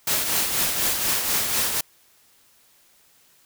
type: noise with tremolo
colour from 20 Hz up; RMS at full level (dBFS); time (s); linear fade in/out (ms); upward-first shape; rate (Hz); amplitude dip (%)
white; -21; 0.07-1.81; 5; triangle; 4.1; 50
effects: white hiss -58 dBFS RMS until 3.45 s